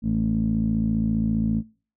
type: tone with low-pass filter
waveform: 15% pulse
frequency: 55 Hz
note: A1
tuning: in tune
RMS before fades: -23 dBFS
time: 0.02-1.63 s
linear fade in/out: 50 ms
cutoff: 240 Hz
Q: 7.5
effects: noise-tail reverb RT60 0.4 s tail -24 dB re dry